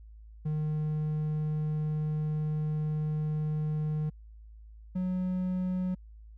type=tone pair in turn; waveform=triangle; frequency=153 / 183.43 Hz; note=D#3 / F#3; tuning=-29 / -15 cents; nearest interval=minor third; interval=314 cents; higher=second; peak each=-26 dBFS; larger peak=neither; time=0.45-4.1 / 4.95-5.95 s; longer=first; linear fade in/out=10 ms; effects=added 54 Hz sine -47 dBFS peak until 6.37 s